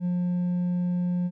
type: tone with hard clipping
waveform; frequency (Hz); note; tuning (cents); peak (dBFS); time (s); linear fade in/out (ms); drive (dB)
sine; 177.8; F3; +31; -24; 0-1.31; 50; 2
effects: none